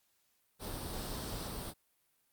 pink noise with comb filter, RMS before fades -41 dBFS, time 0.59-1.74 s, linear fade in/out 50 ms, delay 0.22 ms, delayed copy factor +0.5, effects white hiss -75 dBFS RMS until 2.32 s + Opus 48 kbps

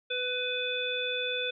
harmonic tone with a mistuned harmonic, 498.2 Hz, B4, 15 cents sharp, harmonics 1 / 3 / 5 / 7, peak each -34 / -37 / -35 / -33 dBFS, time 0.1-1.51 s, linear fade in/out 10 ms, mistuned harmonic 5, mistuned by +15 cents, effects none

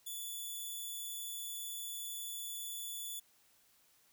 5% pulse tone, 3453 Hz, A7, 33 cents flat, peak -33 dBFS, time 0.06-3.2 s, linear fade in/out 10 ms, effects white hiss -69 dBFS RMS until 4.12 s

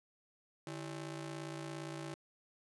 sawtooth ring-modulated tone, 240 Hz, B3, 49 cents flat, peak -35 dBFS, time 0.67-2.14 s, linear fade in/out 0 ms, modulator 91.3 Hz, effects resampled to 24000 Hz

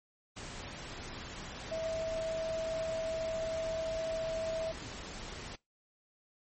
sine tone in noise, 648 Hz, E5, 30 cents flat, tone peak -33 dBFS, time 1.71-4.72 s, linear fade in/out 10 ms, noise pink, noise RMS -44 dBFS, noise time 0.36-5.56 s, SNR +8 dB, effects noise-tail reverb RT60 0.2 s tail -23 dB re dry + MP3 32 kbps

